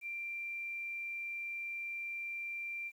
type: tone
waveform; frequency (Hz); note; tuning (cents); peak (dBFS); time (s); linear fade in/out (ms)
sine; 2365; D7; +12; -38; 0.01-2.92; 50
effects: 11-bit